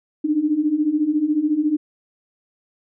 sine beating tone pair, 292.3 / 306.3 Hz, D4 / D#4, -8 / -27 cents, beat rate 14 Hz, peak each -22 / -18 dBFS, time 0.24-1.77 s, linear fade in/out 10 ms, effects none

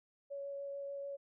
sine tone with vibrato, 560 Hz, C#5, 18 cents sharp, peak -40 dBFS, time 0.3-1.17 s, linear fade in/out 20 ms, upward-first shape sine, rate 6.8 Hz, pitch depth 8 cents each way, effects none

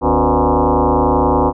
sine tone with frequency modulation, 287.7 Hz, D4, 36 cents flat, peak -10 dBFS, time 0.01-1.53 s, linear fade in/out 50 ms, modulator 109 Hz, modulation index 6.9, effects none

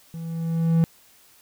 triangle tone with level ramp, 164.81 Hz, E3, in tune, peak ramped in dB -30 to -12 dBFS, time 0.14-0.84 s, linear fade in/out 0 ms, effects white hiss -55 dBFS RMS until 1.41 s

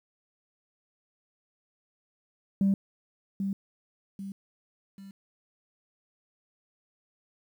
sine tone with echo, 196 Hz, G3, in tune, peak -19 dBFS, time 2.61-2.74 s, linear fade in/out 2 ms, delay 790 ms, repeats 3, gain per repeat -8 dB, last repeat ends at 5.11 s, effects tanh soft clip ceiling -18 dBFS + 10-bit

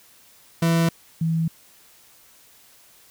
40% pulse / sine tone pair in turn, 166.2 / 163.06 Hz, E3 / E3, +15 / -19 cents, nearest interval unison, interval 34 cents, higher first, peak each -16 / -19 dBFS, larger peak first, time 0.62-0.89 / 1.21-1.48 s, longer neither, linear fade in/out 5 ms, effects white hiss -53 dBFS RMS until 3.1 s

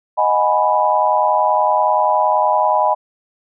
sine chord, G# minor seventh, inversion second, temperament equal, 622.3 / 740 / 830.6 / 987.8 Hz, D#5 / F#5 / G#5 / B5, 0 / 0 / 0 / 0 cents, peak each -18 / -21 / -17 / -16 dBFS, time 0.17-2.95 s, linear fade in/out 20 ms, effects none

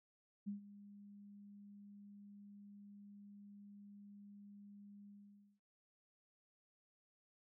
sine tone with ADSR envelope, 202.9 Hz, G#3, 40 cents flat, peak -39 dBFS, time 0.46-5.6 s, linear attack 22 ms, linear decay 120 ms, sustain -16 dB, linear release 520 ms, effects none

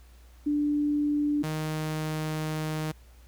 sine / sawtooth tone pair in turn, 293.7 / 155.58 Hz, D4 / D#3, 0 / 0 cents, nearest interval major seventh, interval 1100 cents, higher first, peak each -23 / -25 dBFS, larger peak first, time 0.46-1.43 / 1.43-2.92 s, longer second, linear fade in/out 10 ms, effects added 60 Hz sine -50 dBFS peak until 3.27 s + pink hiss -61 dBFS RMS until 3.27 s

